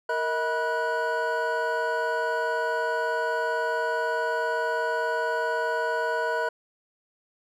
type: tone cluster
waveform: triangle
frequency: 464.1 / 636 / 974 / 1477 Hz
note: A#4 / D#5 / B5 / F#6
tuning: -8 / +38 / -24 / -3 cents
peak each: -28 dBFS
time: 0.09-6.49 s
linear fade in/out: 5 ms
effects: none